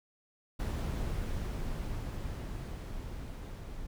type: noise with level ramp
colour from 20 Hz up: brown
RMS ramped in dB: -33 to -43 dBFS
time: 0.59-3.87 s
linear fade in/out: 10 ms
effects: none